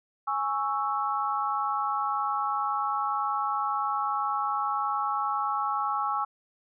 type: chord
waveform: sine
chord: C# minor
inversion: second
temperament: equal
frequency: 830.6 / 1108.7 / 1318.5 Hz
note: G#5 / C#6 / E6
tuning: 0 / 0 / 0 cents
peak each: -30 dBFS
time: 0.27-6.25 s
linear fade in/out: 10 ms
effects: none